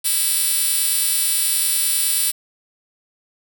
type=tone with high-pass filter; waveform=5% pulse; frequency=329.6 Hz; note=E4; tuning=in tune; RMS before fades=-19 dBFS; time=0.04-2.32 s; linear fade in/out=20 ms; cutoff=8700 Hz; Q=0.67; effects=7-bit